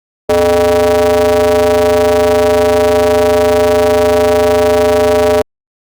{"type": "ring-modulated tone", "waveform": "square", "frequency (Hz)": 88.7, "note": "F2", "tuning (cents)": 27, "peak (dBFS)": -5, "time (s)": [0.29, 5.42], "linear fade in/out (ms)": 5, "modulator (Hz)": 519, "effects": ["Opus 48 kbps"]}